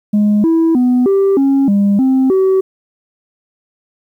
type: tone with pitch steps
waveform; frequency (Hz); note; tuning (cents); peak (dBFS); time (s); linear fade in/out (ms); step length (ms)
sine; 208.3 / 327.6 / 249 / 391.7 / 273.8 / 201 / 262.8 / 380.6; G#3 / E4 / B3 / G4 / C#4 / G3 / C4 / F#4; +5 / -11 / +14 / -1 / -21 / +44 / +8 / +49; -6; 0.13-2.61; 10; 310
effects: tanh soft clip ceiling -7 dBFS + 8-bit